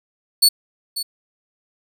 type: tone with echo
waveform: sawtooth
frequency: 4435 Hz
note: C#8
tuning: in tune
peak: -7 dBFS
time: 0.42-0.49 s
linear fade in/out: 10 ms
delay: 540 ms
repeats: 1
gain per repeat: -13 dB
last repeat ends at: 1.03 s
effects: none